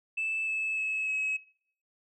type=tone with pitch steps; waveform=sine; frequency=2632 / 2609 / 2587 / 2564 Hz; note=E7 / E7 / E7 / E7; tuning=-3 / -18 / -33 / -49 cents; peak=-27 dBFS; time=0.17-1.37 s; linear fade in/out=10 ms; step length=300 ms; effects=noise-tail reverb RT60 0.6 s tail -22 dB re dry + tanh soft clip ceiling -25 dBFS